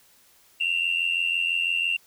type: tone pair together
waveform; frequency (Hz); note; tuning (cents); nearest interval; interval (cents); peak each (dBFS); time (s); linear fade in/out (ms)
sine; 2708 / 2794; E7 / F7; +46 / 0; minor second; 54; -24; 0.6-1.97; 10
effects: tanh soft clip ceiling -16 dBFS + white hiss -58 dBFS RMS until 2.06 s